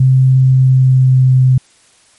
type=tone with pitch glide; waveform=sine; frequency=130.81 to 129.16 Hz; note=C3 to C3; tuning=0 to -22 cents; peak=-5 dBFS; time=0-1.58 s; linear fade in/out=5 ms; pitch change=-22 cents; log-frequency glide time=0.46-1.45 s; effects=white hiss -49 dBFS RMS until 2.18 s + MP3 48 kbps